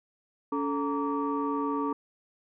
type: tone cluster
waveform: sine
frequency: 282.9 / 438.1 / 926 / 1153 Hz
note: C#4 / A4 / A#5 / D6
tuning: +35 / -7 / -12 / -32 cents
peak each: -29 / -33 / -34 / -33 dBFS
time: 0.52-1.93 s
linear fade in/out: 5 ms
effects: tanh soft clip ceiling -18 dBFS